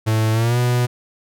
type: tone with pitch glide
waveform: 45% pulse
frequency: 110 to 122.76 Hz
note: A2 to B2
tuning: 0 to -10 cents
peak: -15 dBFS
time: 0.06-0.87 s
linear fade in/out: 20 ms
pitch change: +190 cents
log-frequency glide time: 0.32-0.58 s
effects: none